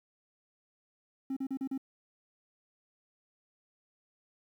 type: tone bursts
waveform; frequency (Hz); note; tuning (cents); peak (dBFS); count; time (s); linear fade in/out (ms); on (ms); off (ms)
triangle; 267.7; C4; +40; -29; 5; 1.3-1.778; 5; 66; 37
effects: tanh soft clip ceiling -26 dBFS + 11-bit